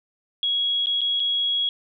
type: tone with dropouts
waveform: sine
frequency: 3322 Hz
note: G#7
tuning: in tune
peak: -20 dBFS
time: 0.43-1.69 s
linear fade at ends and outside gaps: 1 ms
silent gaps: 0.859-0.869 / 1.008-1.015 / 1.197-1.201 s
effects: none